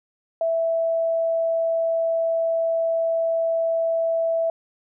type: tone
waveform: sine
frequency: 659.3 Hz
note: E5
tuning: in tune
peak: -19 dBFS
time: 0.41-4.5 s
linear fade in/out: 2 ms
effects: none